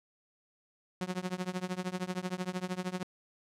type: tone with tremolo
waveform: sawtooth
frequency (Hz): 182.8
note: F#3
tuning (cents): -21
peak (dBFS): -26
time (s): 1.01-3.03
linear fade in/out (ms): 0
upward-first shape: triangle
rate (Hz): 13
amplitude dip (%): 100
effects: low-pass 9000 Hz 12 dB/octave